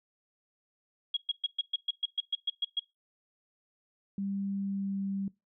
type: tone bursts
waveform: sine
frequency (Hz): 3300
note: G#7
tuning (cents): -12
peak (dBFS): -26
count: 12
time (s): 1.14-2.796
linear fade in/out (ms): 5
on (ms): 28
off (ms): 120
type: tone with pitch glide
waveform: sine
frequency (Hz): 197.5 to 196.02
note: G3 to G3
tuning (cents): +13 to 0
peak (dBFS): -31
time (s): 4.18-5.28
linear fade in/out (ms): 2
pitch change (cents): -13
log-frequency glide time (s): 4.55-5.01
effects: noise-tail reverb RT60 0.2 s tail -21 dB re dry